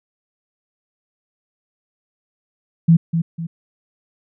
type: tone with echo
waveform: sine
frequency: 165.8 Hz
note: E3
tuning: 10 cents sharp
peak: -7 dBFS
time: 2.88-2.97 s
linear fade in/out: 10 ms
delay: 250 ms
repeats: 2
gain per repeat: -8 dB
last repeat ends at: 3.47 s
effects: none